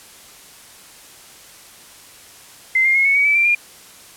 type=tone with pitch steps; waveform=sine; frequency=2073 / 2118 / 2164 / 2210 / 2258 / 2307 / 2357 / 2408 Hz; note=C7 / C7 / C#7 / C#7 / C#7 / D7 / D7 / D7; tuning=-17 / +21 / -42 / -6 / +31 / -31 / +6 / +43 cents; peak=-12 dBFS; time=2.75-3.55 s; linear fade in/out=5 ms; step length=100 ms; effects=white hiss -43 dBFS RMS until 4.16 s + low-pass 12000 Hz 12 dB/octave